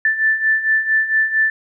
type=beating tone pair; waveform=sine; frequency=1760 / 1764.4 Hz; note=A6 / A6; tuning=0 / +4 cents; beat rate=4.4 Hz; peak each=-20 / -15 dBFS; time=0.05-1.5 s; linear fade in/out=2 ms; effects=none